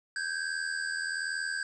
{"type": "tone pair together", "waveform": "square", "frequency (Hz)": [1558.8, 1640], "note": ["G6", "G#6"], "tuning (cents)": [-10, -22], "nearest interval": "minor second", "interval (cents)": 88, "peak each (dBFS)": [-34, -36], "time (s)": [0.16, 1.63], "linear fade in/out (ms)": 2, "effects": ["resampled to 22050 Hz", "10-bit"]}